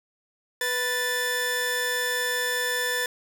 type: tone pair together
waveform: sawtooth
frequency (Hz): 492.9 / 1757.7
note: B4 / A6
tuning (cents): -3 / -2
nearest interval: octave + minor seventh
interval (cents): 2201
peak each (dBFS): -26 / -22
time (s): 0.61-3.06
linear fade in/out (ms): 2
effects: 9-bit